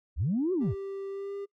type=linear two-way sweep; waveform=sine; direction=up then down; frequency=50.1 to 387.7 to 50.1 Hz; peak=-24 dBFS; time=0.16-0.75 s; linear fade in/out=50 ms; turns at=0.53 s
type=tone with pitch glide; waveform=triangle; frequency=392 to 399.8 Hz; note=G4 to G4; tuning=0 to +34 cents; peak=-32 dBFS; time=0.6-1.46 s; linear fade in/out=20 ms; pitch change=+34 cents; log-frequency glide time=1.09-1.35 s
effects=noise-tail reverb RT60 0.1 s tail -25 dB re dry + tanh soft clip ceiling -20 dBFS